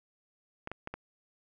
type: clicks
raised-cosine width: 0.5 ms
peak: -23 dBFS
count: 4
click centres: 0.674 / 0.716 / 0.874 / 0.94 s
effects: none